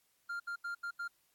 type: tone bursts at uneven times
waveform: triangle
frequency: 1396.9 Hz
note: F6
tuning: in tune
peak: -35 dBFS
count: 5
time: 0.29-0.4 / 0.47-0.56 / 0.64-0.75 / 0.83-0.91 / 0.99-1.08 s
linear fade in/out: 10 ms
effects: white hiss -74 dBFS RMS until 1.34 s + AAC 64 kbps